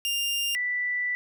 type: tone pair in turn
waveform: sawtooth / sine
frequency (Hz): 2800 / 1973.6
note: F7 / B6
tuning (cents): +4 / -2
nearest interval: tritone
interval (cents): 606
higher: first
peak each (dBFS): -22 / -25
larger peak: first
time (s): 0.05-0.55 / 0.55-1.15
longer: second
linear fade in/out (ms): 0
effects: none